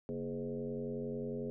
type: tone with frequency modulation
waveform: sine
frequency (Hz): 326.8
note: E4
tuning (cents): -15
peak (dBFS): -36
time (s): 0.09-1.5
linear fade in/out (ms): 0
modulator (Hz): 91.1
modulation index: 2.1
effects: none